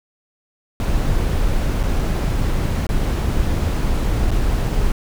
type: noise with dropouts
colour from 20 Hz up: brown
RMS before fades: -18 dBFS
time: 0.8-4.92 s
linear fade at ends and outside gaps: 1 ms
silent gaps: 1.831-1.836 / 2.868-2.89 / 4.307-4.314 s
effects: none